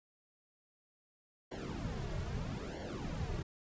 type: noise with flanger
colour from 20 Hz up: brown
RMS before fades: -40 dBFS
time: 1.51-3.43 s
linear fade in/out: 10 ms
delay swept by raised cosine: 0.79 to 3.99 ms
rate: 0.78 Hz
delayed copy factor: -1
effects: resampled to 16000 Hz